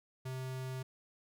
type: tone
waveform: square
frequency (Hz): 130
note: C3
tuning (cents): -11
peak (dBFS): -39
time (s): 0.25-0.83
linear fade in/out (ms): 10
effects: none